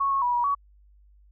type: tone with pitch steps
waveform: sine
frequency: 1105 / 1095 / 974 / 962 / 1128 Hz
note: C#6 / C#6 / B5 / B5 / C#6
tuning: -6 / -22 / -24 / -46 / +30 cents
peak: -21 dBFS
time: 0-0.55 s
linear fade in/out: 10 ms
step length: 110 ms
effects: added 50 Hz sine -53 dBFS peak until 1.31 s